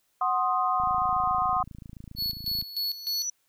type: chord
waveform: sine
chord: C diminished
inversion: second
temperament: equal with one note detuned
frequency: 740 / 1053.2 / 1244.5 Hz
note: Gb5 / C6 / Eb6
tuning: 0 / +11 / 0 cents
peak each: -27 dBFS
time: 0.21-1.63 s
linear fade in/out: 5 ms
type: click train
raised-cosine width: 5 ms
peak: -30 dBFS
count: 51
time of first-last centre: 0.8-2.625 s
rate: 27.4 Hz
type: tone with tremolo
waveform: square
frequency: 4400 Hz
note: C#8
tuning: 14 cents flat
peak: -27 dBFS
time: 2.16-3.28 s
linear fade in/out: 50 ms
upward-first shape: square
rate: 3.3 Hz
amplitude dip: 75%
type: tone with exponential growth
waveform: sine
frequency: 5920 Hz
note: F#8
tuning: in tune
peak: -26 dBFS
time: 2.84-3.3 s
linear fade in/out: 5 ms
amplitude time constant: 99 ms
effects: white hiss -71 dBFS RMS until 3.48 s